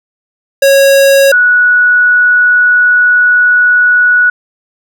square / sine tone pair in turn, 550 / 1468.3 Hz, C#5 / F#6, -14 / -14 cents, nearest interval octave + perfect fourth, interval 1700 cents, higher second, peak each -4 dBFS, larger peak neither, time 0.62-1.32 / 1.32-4.3 s, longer second, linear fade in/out 5 ms, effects none

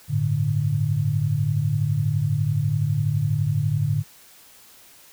sine chord, G suspended second, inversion none, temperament equal, 98 / 110 / 146.83 Hz, G2 / A2 / D3, 0 / 0 / 0 cents, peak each -28 / -23 / -22 dBFS, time 0.08-4.04 s, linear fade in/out 50 ms, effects white hiss -50 dBFS RMS until 5.12 s

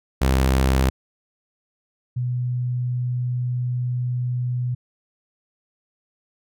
sawtooth / sine tone pair in turn, 65.8 / 123.86 Hz, C2 / B2, +10 / +5 cents, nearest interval major seventh, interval 1095 cents, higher second, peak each -12 / -21 dBFS, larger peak first, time 0.21-0.9 / 2.16-4.75 s, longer second, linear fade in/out 10 ms, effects none

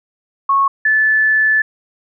sine tone pair in turn, 1100 / 1741.5 Hz, C#6 / A6, -14 / -18 cents, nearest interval minor sixth, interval 796 cents, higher second, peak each -10 dBFS, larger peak neither, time 0.49-0.68 / 0.85-1.62 s, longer second, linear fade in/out 5 ms, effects none

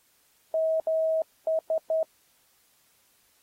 sine tone bursts at uneven times, 641 Hz, E5, 49 cents flat, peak -22 dBFS, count 5, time 0.54-0.8 / 0.87-1.22 / 1.47-1.59 / 1.7-1.78 / 1.9-2.03 s, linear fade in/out 2 ms, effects white hiss -65 dBFS RMS until 3.42 s + AAC 48 kbps

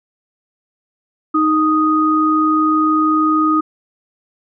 sine tone pair together, 311 / 1244 Hz, D#4 / D#6, -1 / -1 cents, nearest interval 2 octaves, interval 2400 cents, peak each -14 dBFS, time 1.34-3.61 s, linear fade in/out 10 ms, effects none

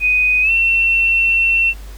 sine tone with pitch glide, 2494 to 2704 Hz, D#7 to E7, +3 to +43 cents, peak -11 dBFS, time 0-1.74 s, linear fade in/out 50 ms, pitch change +140 cents, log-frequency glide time 0.42-0.51 s, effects added 50 Hz sine -30 dBFS peak until 1.97 s + pink hiss -43 dBFS RMS until 1.97 s

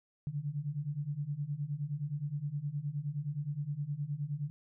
sine beating tone pair, 140 / 149.6 Hz, C#3 / D3, +18 / +32 cents, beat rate 9.6 Hz, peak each -38 / -36 dBFS, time 0.27-4.5 s, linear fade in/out 0 ms, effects none

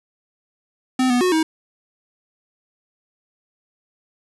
square tone with pitch steps, 257 / 245.9 / 365.4 / 318.2 Hz, C4 / B3 / F#4 / D#4, -31 / -7 / -22 / +39 cents, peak -16 dBFS, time 0.99-1.43 s, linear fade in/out 5 ms, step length 110 ms, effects resampled to 24000 Hz + 7-bit

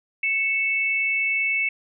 sine tone pair together, 2215 / 2637 Hz, C#7 / E7, -2 / 0 cents, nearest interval minor third, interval 302 cents, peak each -22 / -24 dBFS, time 0.23-1.69 s, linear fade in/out 5 ms, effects none

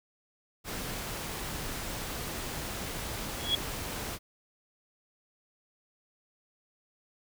pink noise, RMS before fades -37 dBFS, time 0.64-4.19 s, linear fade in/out 50 ms
sine tone with exponential growth, 3341 Hz, G#7, 10 cents sharp, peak -21 dBFS, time 3.34-3.55 s, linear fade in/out 2 ms, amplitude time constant 45 ms
effects none

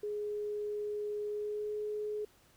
sine tone with pitch glide, 417.4 to 421.8 Hz, G#4 to G#4, +9 to +27 cents, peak -34 dBFS, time 0.03-2.25 s, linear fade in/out 5 ms, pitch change +18 cents, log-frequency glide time 1.3-1.74 s, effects pink hiss -65 dBFS RMS until 2.56 s

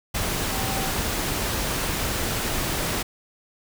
sine tone in noise, 773 Hz, G5, 24 cents flat, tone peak -33 dBFS, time 0.51-0.91 s, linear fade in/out 10 ms, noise pink, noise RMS -26 dBFS, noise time 0.14-3.03 s, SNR -10 dB, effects none

